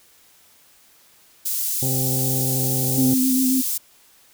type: high-pass noise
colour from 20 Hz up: white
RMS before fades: -24 dBFS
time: 1.45-3.78 s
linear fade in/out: 10 ms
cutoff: 6600 Hz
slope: 12 dB/octave
type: harmonic tone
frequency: 130.81 Hz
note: C3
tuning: in tune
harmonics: 1 / 2 / 3 / 4 / 6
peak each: -23 / -29 / -33 / -35 / -39 dBFS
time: 1.82-3.14 s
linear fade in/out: 5 ms
type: tone with vibrato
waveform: sine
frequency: 259.3 Hz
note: C4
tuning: 15 cents flat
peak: -17 dBFS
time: 2.97-3.62 s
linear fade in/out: 20 ms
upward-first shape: sine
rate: 7.4 Hz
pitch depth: 28 cents each way
effects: white hiss -54 dBFS RMS until 4.33 s